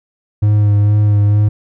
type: tone with vibrato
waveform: triangle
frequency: 103.83 Hz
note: G#2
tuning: in tune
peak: -6 dBFS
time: 0.42-1.49 s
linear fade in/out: 10 ms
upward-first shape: sine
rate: 2.2 Hz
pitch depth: 21 cents each way
effects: none